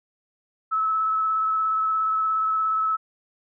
sine tone with vibrato, 1300 Hz, E6, 24 cents flat, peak -20 dBFS, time 0.71-2.97 s, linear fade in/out 20 ms, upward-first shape square, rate 17 Hz, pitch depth 12 cents each way, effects none

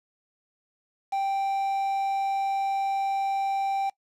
triangle tone with quantisation, 784 Hz, G5, in tune, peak -22 dBFS, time 1.12-3.9 s, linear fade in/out 10 ms, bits 7, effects noise-tail reverb RT60 0.1 s tail -22 dB re dry + low-pass 7000 Hz 12 dB/octave

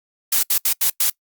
blue noise bursts at uneven times, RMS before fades -17 dBFS, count 5, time 0.32-0.43 / 0.5-0.58 / 0.65-0.73 / 0.81-0.9 / 1-1.1 s, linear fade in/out 5 ms, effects noise-tail reverb RT60 0.1 s tail -24 dB re dry + Opus 48 kbps

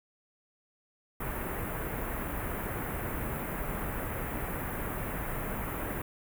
pink band-stop noise, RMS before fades -35 dBFS, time 1.2-6.02 s, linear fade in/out 5 ms, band 2100 to 12000 Hz, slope 24 dB/octave, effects none

